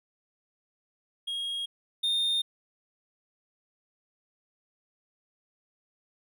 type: tone pair in turn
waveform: triangle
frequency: 3271 / 3649 Hz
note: G#7 / A#7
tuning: -27 / -38 cents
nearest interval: major second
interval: 189 cents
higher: second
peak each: -29 / -23 dBFS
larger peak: second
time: 1.27-1.66 / 2.03-2.42 s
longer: neither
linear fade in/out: 10 ms
effects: none